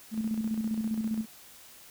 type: tone with tremolo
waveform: sine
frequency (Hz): 220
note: A3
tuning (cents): 0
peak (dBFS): -26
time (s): 0.11-1.26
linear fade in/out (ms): 50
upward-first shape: square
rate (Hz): 15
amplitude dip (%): 50
effects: white hiss -52 dBFS RMS until 1.9 s